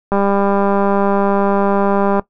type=click train; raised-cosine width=1 ms; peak=-3 dBFS; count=414; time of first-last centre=0.12-2.195 s; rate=199 Hz; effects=noise-tail reverb RT60 0.1 s tail -18 dB re dry